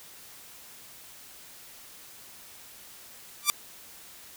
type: tone with exponential growth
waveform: 5% pulse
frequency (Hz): 1174.7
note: D6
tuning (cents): 0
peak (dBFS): -4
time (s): 3.42-3.5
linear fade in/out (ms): 0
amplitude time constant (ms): 17
effects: white hiss -49 dBFS RMS until 4.36 s